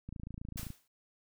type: click train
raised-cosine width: 5 ms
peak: -30 dBFS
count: 18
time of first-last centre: 0.09-0.704 s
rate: 27.7 Hz
type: noise with exponential decay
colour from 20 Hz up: white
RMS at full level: -40 dBFS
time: 0.57-0.88 s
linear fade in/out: 5 ms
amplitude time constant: 67 ms
effects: none